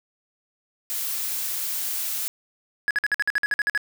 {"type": "noise", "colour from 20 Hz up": "blue", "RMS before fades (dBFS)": -28, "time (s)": [0.9, 2.28], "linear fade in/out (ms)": 0}
{"type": "tone bursts", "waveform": "triangle", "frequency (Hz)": 1679, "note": "G#6", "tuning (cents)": 18, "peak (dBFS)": -17, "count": 12, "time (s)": [2.88, 3.776], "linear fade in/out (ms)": 0, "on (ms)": 27, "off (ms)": 52}
{"effects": []}